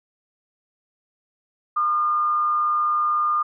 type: tone with frequency modulation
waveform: sine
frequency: 1212 Hz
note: D#6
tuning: 46 cents flat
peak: -18 dBFS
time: 1.76-3.43 s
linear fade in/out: 10 ms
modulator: 154 Hz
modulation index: 0.24
effects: none